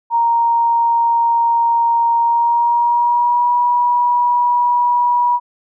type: tone with pitch glide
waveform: sine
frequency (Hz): 932.3 to 968.5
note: A#5 to B5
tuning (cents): 0 to -34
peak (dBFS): -11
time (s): 0.1-5.4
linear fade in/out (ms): 50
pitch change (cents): +66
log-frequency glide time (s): 2.19-3.53
effects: none